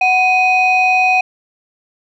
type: tone pair together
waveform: sine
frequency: 742.7 / 2498 Hz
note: F#5 / D#7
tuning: +6 / +6 cents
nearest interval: octave + major sixth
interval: 2100 cents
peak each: -11 dBFS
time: 0.01-1.21 s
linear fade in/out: 5 ms
effects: tanh soft clip ceiling -5 dBFS